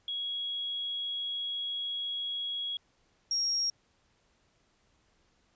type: tone pair in turn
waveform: sine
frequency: 3322 / 5587 Hz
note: G#7 / F8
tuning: 0 / 0 cents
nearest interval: major sixth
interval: 900 cents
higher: second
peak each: -32 / -27 dBFS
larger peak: second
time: 0.08-2.77 / 3.31-3.7 s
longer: first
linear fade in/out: 2 ms
effects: pink hiss -70 dBFS RMS until 5.55 s + resampled to 16000 Hz